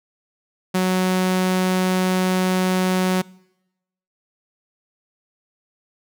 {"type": "tone", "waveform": "sawtooth", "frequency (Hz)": 185, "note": "F#3", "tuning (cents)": 0, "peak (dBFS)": -13, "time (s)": [0.74, 3.22], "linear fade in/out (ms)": 10, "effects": ["noise-tail reverb RT60 0.9 s tail -24 dB re dry"]}